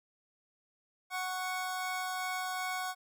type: tone pair together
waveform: 25% pulse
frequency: 740 / 1108.7 Hz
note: F#5 / C#6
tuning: 0 / 0 cents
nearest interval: perfect fifth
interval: 700 cents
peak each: -32 / -35 dBFS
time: 1.1-2.95 s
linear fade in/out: 50 ms
effects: none